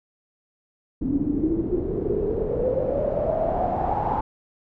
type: noise with low-pass filter sweep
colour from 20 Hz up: pink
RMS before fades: -24 dBFS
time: 1.01-4.21 s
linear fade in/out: 5 ms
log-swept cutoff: 270 to 880 Hz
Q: 9.7
effects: none